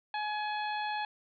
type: harmonic tone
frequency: 844 Hz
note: G#5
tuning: 28 cents sharp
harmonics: 1 / 2 / 3 / 4 / 5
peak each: -33 / -39 / -43 / -45 / -47 dBFS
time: 0.14-1.05 s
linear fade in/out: 2 ms
effects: none